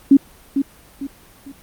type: tone with echo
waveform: sine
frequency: 275.9 Hz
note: C#4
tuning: 8 cents flat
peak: -5 dBFS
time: 0.11-0.17 s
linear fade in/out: 5 ms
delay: 450 ms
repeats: 3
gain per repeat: -9 dB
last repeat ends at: 1.52 s
effects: pink hiss -47 dBFS RMS until 1.62 s + Opus 32 kbps